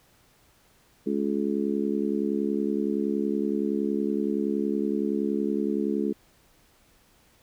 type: harmonic tone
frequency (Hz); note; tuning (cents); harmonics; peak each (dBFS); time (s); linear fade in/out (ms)
70.7; C#2; +35; 3 / 4 / 5 / 6; -28 / -29 / -30 / -31; 1.06-6.13; 10
effects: pink hiss -61 dBFS RMS until 7.42 s